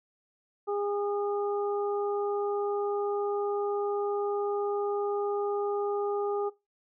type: harmonic tone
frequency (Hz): 407.8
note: G#4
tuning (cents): -32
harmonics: 1 / 2 / 3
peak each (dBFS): -29 / -35 / -39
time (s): 0.67-6.5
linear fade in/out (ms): 20
effects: noise-tail reverb RT60 0.2 s tail -18 dB re dry